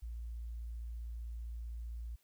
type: tone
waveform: sine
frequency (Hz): 57.7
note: A#1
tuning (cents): -17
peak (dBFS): -40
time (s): 0.02-2.16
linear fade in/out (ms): 10
effects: white hiss -74 dBFS RMS until 2.23 s